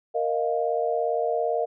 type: chord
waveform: sine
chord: Bb suspended fourth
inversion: none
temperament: just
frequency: 466.2 / 621.6 / 699.2 Hz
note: Bb4 / Eb5 / F5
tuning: 0 / -2 / +2 cents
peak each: -26 / -27 / -27 dBFS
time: 0.14-1.66 s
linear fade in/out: 20 ms
effects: none